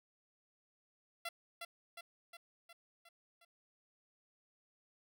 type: tone with echo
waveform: 10% pulse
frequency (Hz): 680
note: F5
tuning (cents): -46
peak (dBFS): -31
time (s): 1.25-1.29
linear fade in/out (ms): 5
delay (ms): 360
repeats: 6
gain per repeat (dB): -4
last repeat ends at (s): 3.45
effects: none